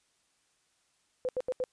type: tone bursts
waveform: sine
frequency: 508 Hz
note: B4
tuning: 49 cents sharp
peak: -28 dBFS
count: 4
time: 1.25-1.639 s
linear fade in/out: 0 ms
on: 38 ms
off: 79 ms
effects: white hiss -72 dBFS RMS until 1.72 s + resampled to 22050 Hz